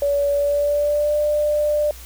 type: tone with pitch glide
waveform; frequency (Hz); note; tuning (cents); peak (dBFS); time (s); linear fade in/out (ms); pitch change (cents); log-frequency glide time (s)
sine; 570 to 595.2; C#5 to D5; +48 to +23; -16; 0.02-1.91; 2; +75; 0.3-1.16
effects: added 60 Hz sine -38 dBFS peak until 2.05 s + white hiss -42 dBFS RMS until 2.05 s